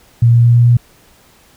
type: tone with pitch steps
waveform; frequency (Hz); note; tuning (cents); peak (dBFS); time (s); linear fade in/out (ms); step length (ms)
sine; 117.5 / 118.18 / 118.87 / 119.55 / 120.25; A#2 / A#2 / A#2 / A#2 / B2; +14 / +24 / +34 / +44 / -46; -5; 0.22-0.77; 5; 110
effects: pink hiss -48 dBFS RMS until 1.56 s